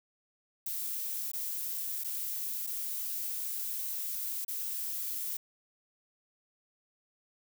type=noise with dropouts; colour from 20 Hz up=violet; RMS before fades=-36 dBFS; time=0.66-5.37 s; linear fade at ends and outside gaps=5 ms; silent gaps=1.317-1.334 / 2.038-2.044 / 2.667-2.672 / 4.448-4.48 s; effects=none